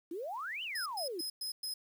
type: exponential two-way sweep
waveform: sine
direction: up then down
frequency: 312.8 to 3100 to 312.8 Hz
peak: -37 dBFS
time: 0.11-1.21 s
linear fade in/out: 5 ms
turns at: 0.63 s
type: tone bursts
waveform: sawtooth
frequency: 5090 Hz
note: D#8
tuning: 39 cents sharp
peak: -34 dBFS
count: 5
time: 0.75-1.74 s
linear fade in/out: 5 ms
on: 110 ms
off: 110 ms
effects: 10-bit